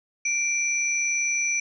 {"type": "tone pair together", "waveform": "sine", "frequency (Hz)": [2349, 5919], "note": ["D7", "F#8"], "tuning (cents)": [0, 0], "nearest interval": "octave + major third", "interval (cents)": 1600, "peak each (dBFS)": [-24, -26], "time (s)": [0.25, 1.6], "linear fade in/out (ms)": 5, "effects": []}